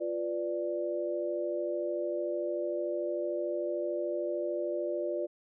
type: chord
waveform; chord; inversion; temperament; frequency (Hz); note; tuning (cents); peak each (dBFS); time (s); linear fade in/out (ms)
sine; B diminished; second; equal; 349.2 / 493.9 / 587.3; F4 / B4 / D5; 0 / 0 / 0; -34 / -38 / -33; 0-5.27; 20
effects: none